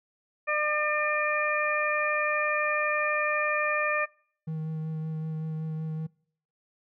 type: harmonic tone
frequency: 601 Hz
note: D5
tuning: 40 cents sharp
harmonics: 1 / 2 / 3 / 4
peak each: -30 / -30 / -30 / -30 dBFS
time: 0.47-4.06 s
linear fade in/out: 20 ms
type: tone with vibrato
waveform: triangle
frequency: 158 Hz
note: D#3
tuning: 27 cents sharp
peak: -28 dBFS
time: 4.47-6.07 s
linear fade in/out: 10 ms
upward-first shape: sine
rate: 5.3 Hz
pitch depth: 13 cents each way
effects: noise-tail reverb RT60 0.6 s tail -25 dB re dry